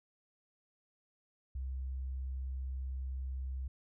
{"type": "tone", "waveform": "sine", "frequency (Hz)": 65.41, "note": "C2", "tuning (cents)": 0, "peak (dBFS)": -36, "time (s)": [1.55, 3.68], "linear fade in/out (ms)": 5, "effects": []}